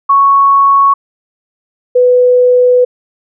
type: tone pair in turn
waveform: sine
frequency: 1108.7 / 496.7 Hz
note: C#6 / B4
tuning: 0 / +10 cents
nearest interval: octave + major second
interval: 1390 cents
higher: first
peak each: -4 dBFS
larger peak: neither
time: 0.09-0.94 / 1.95-2.85 s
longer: second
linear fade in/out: 10 ms
effects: none